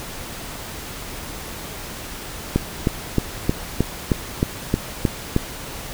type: click train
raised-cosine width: 3 ms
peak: -3 dBFS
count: 10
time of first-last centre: 2.56-5.364 s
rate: 3.21 Hz
effects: pink hiss -33 dBFS RMS until 5.93 s